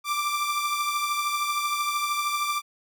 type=beating tone pair; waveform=sawtooth; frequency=1175 / 1188 Hz; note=D6 / D6; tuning=+1 / +20 cents; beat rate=13 Hz; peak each=-22 / -28 dBFS; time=0.04-2.62 s; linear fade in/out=50 ms; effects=none